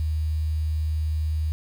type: tone with quantisation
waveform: sine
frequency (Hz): 77.78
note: D#2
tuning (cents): 0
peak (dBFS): -22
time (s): 0-1.52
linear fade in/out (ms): 0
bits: 8
effects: none